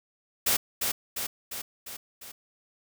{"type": "noise with echo", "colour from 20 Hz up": "white", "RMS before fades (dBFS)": -24, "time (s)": [0.46, 0.57], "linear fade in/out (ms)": 10, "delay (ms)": 350, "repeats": 5, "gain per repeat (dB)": -4, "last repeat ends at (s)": 2.32, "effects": []}